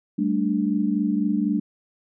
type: chord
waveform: sine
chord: G suspended second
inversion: none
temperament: equal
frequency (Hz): 196 / 220 / 293.7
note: G3 / A3 / D4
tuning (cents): 0 / 0 / 0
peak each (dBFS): -24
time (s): 0.18-1.6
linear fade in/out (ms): 10
effects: none